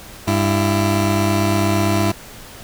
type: tone pair together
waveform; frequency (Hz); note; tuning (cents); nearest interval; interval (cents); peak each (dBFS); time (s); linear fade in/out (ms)
20% pulse; 99.82 / 335; G2 / E4; +32 / +28; octave + major sixth; 2096; -12 / -14; 0.27-2.12; 10
effects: pink hiss -38 dBFS RMS until 2.63 s